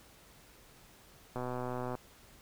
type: click train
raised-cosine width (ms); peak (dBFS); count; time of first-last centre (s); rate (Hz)
1; -24; 75; 1.36-1.952; 125
effects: pink hiss -59 dBFS RMS until 2.41 s